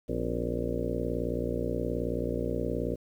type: harmonic tone with a mistuned harmonic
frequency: 58.8 Hz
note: A#1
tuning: 16 cents sharp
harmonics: 1 / 2 / 3 / 4 / 5 / 6 / 7 / 8 / 9 / 10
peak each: -36 / -38 / -38 / -36 / -41 / -37 / -40 / -35 / -39 / -40 dBFS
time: 0.08-2.96 s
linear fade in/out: 20 ms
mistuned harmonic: 4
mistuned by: +140 cents
effects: 10-bit